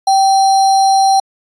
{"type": "tone with sample-and-hold", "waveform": "sine", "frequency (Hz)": 776, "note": "G5", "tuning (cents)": -18, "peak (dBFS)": -7, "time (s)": [0.07, 1.2], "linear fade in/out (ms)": 5, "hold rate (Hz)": 4900, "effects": ["resampled to 22050 Hz"]}